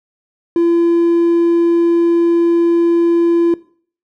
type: tone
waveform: triangle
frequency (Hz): 339.5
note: F4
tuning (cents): -49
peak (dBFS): -7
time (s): 0.56-3.54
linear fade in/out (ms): 2
effects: noise-tail reverb RT60 0.5 s tail -21 dB re dry + tanh soft clip ceiling -3 dBFS